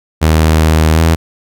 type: tone with pitch glide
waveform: sawtooth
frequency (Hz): 79 to 81.5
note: D#2 to E2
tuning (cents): +27 to -19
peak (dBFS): -3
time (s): 0.21-1.16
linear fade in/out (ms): 20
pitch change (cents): +54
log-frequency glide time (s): 0.93-1
effects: none